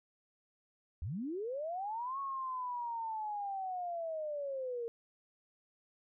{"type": "linear two-way sweep", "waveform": "sine", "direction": "up then down", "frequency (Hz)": [65.41, 1108.7, 458], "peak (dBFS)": -36, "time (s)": [1.02, 4.88], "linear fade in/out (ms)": 0, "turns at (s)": 2.19, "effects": []}